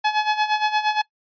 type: tone with tremolo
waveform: sawtooth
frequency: 851 Hz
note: G#5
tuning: 42 cents sharp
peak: -12 dBFS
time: 0.04-1.02 s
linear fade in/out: 10 ms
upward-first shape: sine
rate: 8.6 Hz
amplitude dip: 75%
effects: noise-tail reverb RT60 0.1 s tail -22 dB re dry + resampled to 11025 Hz

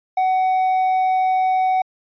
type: tone with hard clipping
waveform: sine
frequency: 749 Hz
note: F#5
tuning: 21 cents sharp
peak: -16 dBFS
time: 0.17-1.82 s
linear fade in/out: 5 ms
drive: 3 dB
effects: resampled to 11025 Hz

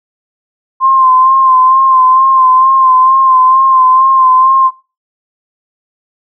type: tone with vibrato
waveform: sine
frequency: 1046.5 Hz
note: C6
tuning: in tune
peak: -4 dBFS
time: 0.8-4.71 s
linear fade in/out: 50 ms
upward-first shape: sine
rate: 2.2 Hz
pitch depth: 35 cents each way
effects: noise-tail reverb RT60 0.3 s tail -19 dB re dry

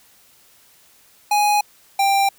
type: tone pair in turn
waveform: square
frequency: 830.6 / 789.7 Hz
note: G#5 / G5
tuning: 0 / +13 cents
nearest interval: minor second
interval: 87 cents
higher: first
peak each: -15 dBFS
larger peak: neither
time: 1.31-1.61 / 1.99-2.29 s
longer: neither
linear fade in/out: 5 ms
effects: white hiss -53 dBFS RMS until 2.38 s

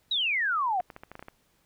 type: exponential sweep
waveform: sine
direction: down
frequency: 3954 to 694 Hz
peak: -24 dBFS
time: 0.11-0.81 s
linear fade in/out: 5 ms
type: clicks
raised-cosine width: 0.5 ms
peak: -27 dBFS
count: 9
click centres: 0.802 / 0.902 / 0.964 / 1.035 / 1.116 / 1.154 / 1.194 / 1.226 / 1.284 s
effects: pink hiss -68 dBFS RMS until 1.65 s

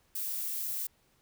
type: noise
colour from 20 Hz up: violet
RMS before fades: -35 dBFS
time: 0.15-0.87 s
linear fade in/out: 5 ms
effects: pink hiss -69 dBFS RMS until 1.21 s

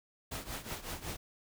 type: noise with tremolo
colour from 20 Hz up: pink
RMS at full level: -38 dBFS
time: 0.31-1.17 s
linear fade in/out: 10 ms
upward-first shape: triangle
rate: 5.4 Hz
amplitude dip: 85%
effects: none

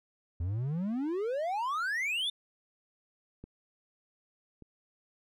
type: exponential sweep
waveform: triangle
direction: up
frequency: 80.5 to 3642 Hz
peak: -28 dBFS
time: 0.4-2.3 s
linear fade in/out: 5 ms
type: clicks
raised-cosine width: 3 ms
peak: -32 / -37 dBFS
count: 2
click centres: 3.44 / 4.623 s
effects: none

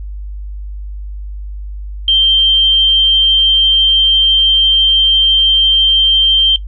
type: tone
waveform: sine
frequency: 3147 Hz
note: G7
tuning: 6 cents sharp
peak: -6 dBFS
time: 2.08-6.56 s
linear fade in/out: 2 ms
effects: noise-tail reverb RT60 0.1 s tail -17 dB re dry + added 50 Hz sine -22 dBFS peak until 6.67 s

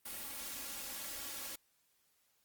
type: noise with comb filter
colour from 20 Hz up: white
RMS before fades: -44 dBFS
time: 0.05-1.56 s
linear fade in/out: 10 ms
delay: 3.6 ms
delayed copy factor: +0.75
effects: white hiss -75 dBFS RMS until 2.44 s + Opus 32 kbps

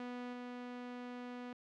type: tone with level steps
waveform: sawtooth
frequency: 246.1 Hz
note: B3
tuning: 6 cents flat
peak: -38 / -40 dBFS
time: 0-1.53 s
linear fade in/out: 2 ms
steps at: 0.33 s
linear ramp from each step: 2 ms
effects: low-pass 3000 Hz 12 dB/octave

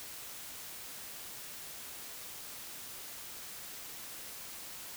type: silence
effects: white hiss -46 dBFS RMS until 4.96 s

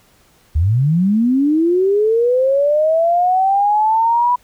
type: linear sweep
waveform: sine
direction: up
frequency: 70 to 987.8 Hz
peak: -11 dBFS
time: 0.55-4.36 s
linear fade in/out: 10 ms
effects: pink hiss -53 dBFS RMS until 4.43 s

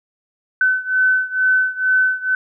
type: beating tone pair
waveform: sine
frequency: 1515 / 1517.2 Hz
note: F#6 / F#6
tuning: +40 / +43 cents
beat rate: 2.2 Hz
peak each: -16 / -18 dBFS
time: 0.61-2.35 s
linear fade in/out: 2 ms
effects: none

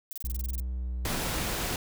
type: noise bursts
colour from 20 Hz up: violet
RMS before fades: -38 dBFS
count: 11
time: 0.11-0.6 s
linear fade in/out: 0 ms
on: 20 ms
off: 27 ms
type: tone with pitch glide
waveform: triangle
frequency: 62.5 to 61.5 Hz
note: B1 to B1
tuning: +21 to -7 cents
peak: -28 dBFS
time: 0.24-1.08 s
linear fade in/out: 5 ms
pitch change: -28 cents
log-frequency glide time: 0.73-0.95 s
type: noise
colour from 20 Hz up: pink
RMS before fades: -31 dBFS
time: 1.05-1.76 s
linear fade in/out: 2 ms
effects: none

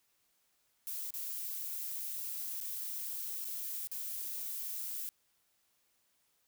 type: noise with dropouts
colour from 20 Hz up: violet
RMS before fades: -40 dBFS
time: 0.87-5.09 s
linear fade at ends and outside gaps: 0 ms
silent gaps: 1.106-1.139 / 2.603-2.611 / 3.445-3.452 / 3.872-3.915 s
effects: white hiss -75 dBFS RMS until 6.47 s

